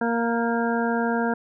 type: harmonic tone with a mistuned harmonic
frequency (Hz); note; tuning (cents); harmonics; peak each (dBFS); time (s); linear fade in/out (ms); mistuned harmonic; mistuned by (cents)
233.1; A#3; 0; 1 / 2 / 3 / 4 / 6 / 7; -24 / -27 / -29 / -30 / -32 / -32; 0.01-1.34; 5; 7; -17
effects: none